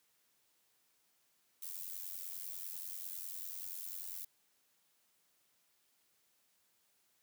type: noise with amplitude modulation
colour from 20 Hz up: violet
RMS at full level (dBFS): -41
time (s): 1.62-4.25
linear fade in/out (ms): 5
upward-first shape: sine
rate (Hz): 90.1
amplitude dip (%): 85
effects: white hiss -75 dBFS RMS until 7.22 s + high-pass 100 Hz 12 dB/octave